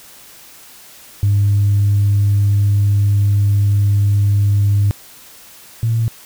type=tone pair in turn; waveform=sine; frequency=101.4 / 113.82 Hz; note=G#2 / A#2; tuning=-41 / -41 cents; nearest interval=major second; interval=200 cents; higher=second; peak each=-9 / -12 dBFS; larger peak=first; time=1.23-4.91 / 5.83-6.08 s; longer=first; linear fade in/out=0 ms; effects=tanh soft clip ceiling -7 dBFS + white hiss -41 dBFS RMS until 6.25 s